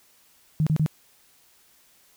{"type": "tone bursts", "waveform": "sine", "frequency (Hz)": 155, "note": "D#3", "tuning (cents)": -6, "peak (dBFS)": -18, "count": 3, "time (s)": [0.6, 0.862], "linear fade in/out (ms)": 0, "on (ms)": 66, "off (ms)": 32, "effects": ["white hiss -59 dBFS RMS until 2.16 s"]}